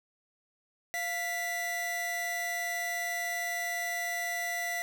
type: tone pair together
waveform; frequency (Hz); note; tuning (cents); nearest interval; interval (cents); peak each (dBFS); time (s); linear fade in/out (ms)
45% pulse; 698.4 / 1975.5; F5 / B6; 0 / 0; octave + tritone; 1800; -36 / -33; 0.94-4.82; 0
effects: none